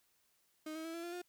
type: tone with pitch steps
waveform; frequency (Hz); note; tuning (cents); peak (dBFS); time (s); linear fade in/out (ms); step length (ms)
35% pulse; 310.8 / 319.2 / 327.8 / 336.6 / 345.7 / 355; D#4 / D#4 / E4 / E4 / F4 / F4; -2 / +44 / -10 / +36 / -18 / +28; -40; 0.66-1.218; 5; 93
effects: white hiss -75 dBFS RMS until 1.28 s